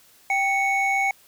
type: tone pair together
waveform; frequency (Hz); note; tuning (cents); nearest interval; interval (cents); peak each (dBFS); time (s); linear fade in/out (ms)
triangle; 784 / 2217; G5 / C#7; 0 / 0; octave + tritone; 1800; -21 / -20; 0.3-1.11; 2
effects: white hiss -55 dBFS RMS until 1.27 s